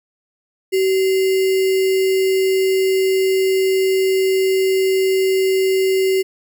sine tone with sample-and-hold, 380.8 Hz, F#4, 50 cents sharp, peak -13 dBFS, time 0.72-6.23 s, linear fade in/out 20 ms, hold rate 2450 Hz, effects none

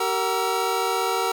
square tone cluster, 382.9 / 462.3 / 758 / 941 / 1332 Hz, G4 / A#4 / F#5 / A#5 / E6, -41 / -14 / +42 / +16 / +18 cents, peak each -29 dBFS, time 0-1.32 s, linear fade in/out 5 ms, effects none

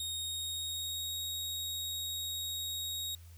sawtooth tone with pitch glide, 3729 to 3772 Hz, A#7 to A#7, 0 to +20 cents, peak -33 dBFS, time 0-3.15 s, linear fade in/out 2 ms, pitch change +20 cents, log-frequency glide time 0.16-1.15 s, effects added 84 Hz sine -50 dBFS peak until 3.37 s + white hiss -63 dBFS RMS until 3.37 s

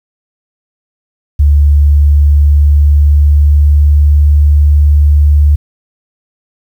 sine tone with pitch glide, 72.5 to 73.47 Hz, D2 to D2, -22 to +1 cents, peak -3 dBFS, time 1.39-5.56 s, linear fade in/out 10 ms, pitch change +23 cents, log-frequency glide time 1.49-4.3 s, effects 7-bit

